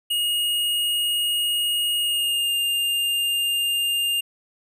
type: tone with pitch glide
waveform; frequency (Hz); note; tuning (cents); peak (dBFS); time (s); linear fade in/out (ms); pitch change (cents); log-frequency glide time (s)
square; 2869 to 2807; F7 to F7; +46 to +8; -21; 0.1-4.21; 10; -38; 1.98-2.55
effects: none